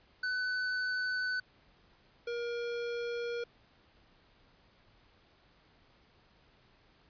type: tone pair in turn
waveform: square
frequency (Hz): 1502 / 474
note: F#6 / A#4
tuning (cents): +26 / +29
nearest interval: octave + minor sixth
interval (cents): 1997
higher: first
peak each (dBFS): -32 / -35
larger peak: first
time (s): 0.23-1.4 / 2.27-3.44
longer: neither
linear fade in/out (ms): 5
effects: pink hiss -65 dBFS RMS until 7.09 s + resampled to 11025 Hz